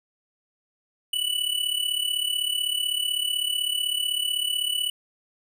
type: tone with amplitude modulation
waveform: square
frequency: 2964 Hz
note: F#7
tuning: 2 cents sharp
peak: -21 dBFS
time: 1.13-4.9 s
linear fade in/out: 5 ms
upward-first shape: sine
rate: 35.9 Hz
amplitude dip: 75%
effects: none